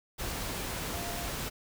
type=tone in noise; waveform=sine; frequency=693 Hz; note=F5; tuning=14 cents flat; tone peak=-42 dBFS; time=0.92-1.3 s; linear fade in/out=20 ms; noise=pink; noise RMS=-36 dBFS; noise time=0.18-1.5 s; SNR=-9 dB; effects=none